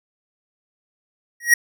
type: tone with exponential growth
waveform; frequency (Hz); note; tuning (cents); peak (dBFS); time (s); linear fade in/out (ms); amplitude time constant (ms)
square; 1895; A#6; +28; -7; 1.4-1.54; 5; 30
effects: none